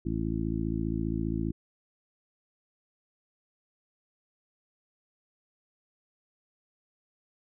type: harmonic tone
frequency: 55 Hz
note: A1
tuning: in tune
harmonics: 1 / 2 / 3 / 4 / 5 / 6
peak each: -35 / -35 / -35 / -35 / -35 / -35 dBFS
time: 0.05-1.52 s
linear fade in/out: 10 ms
effects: none